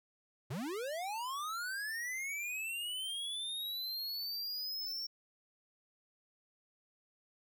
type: linear sweep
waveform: square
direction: up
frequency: 106.7 to 5500 Hz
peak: -38 dBFS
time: 0.5-5.07 s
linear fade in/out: 10 ms
effects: none